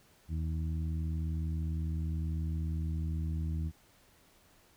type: harmonic tone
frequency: 79.9 Hz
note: D#2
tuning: 47 cents sharp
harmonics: 1 / 2 / 3 / 4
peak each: -32 / -38 / -47 / -49 dBFS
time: 0.28-3.72 s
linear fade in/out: 50 ms
effects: pink hiss -64 dBFS RMS until 4.76 s